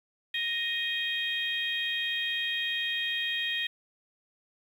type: harmonic tone with a mistuned harmonic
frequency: 622.3 Hz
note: D#5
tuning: in tune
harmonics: 3 / 4 / 5 / 6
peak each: -33 / -35 / -32 / -37 dBFS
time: 0.34-3.67 s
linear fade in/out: 5 ms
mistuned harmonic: 5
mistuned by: +58 cents
effects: 9-bit